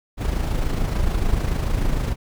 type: noise with amplitude modulation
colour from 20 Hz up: brown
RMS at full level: -19 dBFS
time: 0.17-2.16 s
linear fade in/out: 50 ms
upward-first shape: sine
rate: 26.8 Hz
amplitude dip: 50%
effects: none